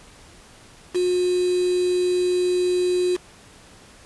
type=tone with quantisation; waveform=sine; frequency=360 Hz; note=F#4; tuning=47 cents flat; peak=-18 dBFS; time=0.94-3.17 s; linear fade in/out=20 ms; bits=5; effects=pink hiss -48 dBFS RMS until 4.05 s + resampled to 24000 Hz